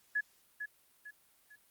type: tone with echo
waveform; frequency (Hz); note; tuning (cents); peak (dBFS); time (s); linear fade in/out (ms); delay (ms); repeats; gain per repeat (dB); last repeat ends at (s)
sine; 1696; G#6; +36; -29; 0.15-0.21; 10; 450; 3; -8; 1.56
effects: white hiss -68 dBFS RMS until 1.7 s + Opus 48 kbps